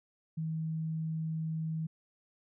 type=tone; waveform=sine; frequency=159.8 Hz; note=D#3; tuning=47 cents sharp; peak=-32 dBFS; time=0.37-1.87 s; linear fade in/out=10 ms; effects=none